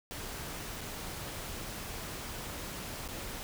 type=noise with dropouts; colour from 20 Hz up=pink; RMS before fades=-41 dBFS; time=0.11-3.43 s; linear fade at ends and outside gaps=0 ms; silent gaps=0.809-0.813 / 3.078-3.087 s; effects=none